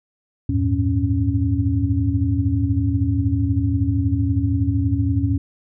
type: tone cluster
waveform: sine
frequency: 82.4 / 98.6 / 111.2 / 276.5 Hz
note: E2 / G2 / A2 / C#4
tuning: 0 / +11 / +19 / -4 cents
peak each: -22 dBFS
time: 0.49-5.38 s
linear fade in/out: 5 ms
effects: none